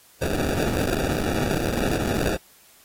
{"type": "noise with sample-and-hold", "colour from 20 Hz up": "violet", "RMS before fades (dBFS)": -24, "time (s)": [0.21, 2.37], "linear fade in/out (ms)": 10, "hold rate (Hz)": 1050, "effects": ["white hiss -54 dBFS RMS until 2.84 s", "AAC 48 kbps"]}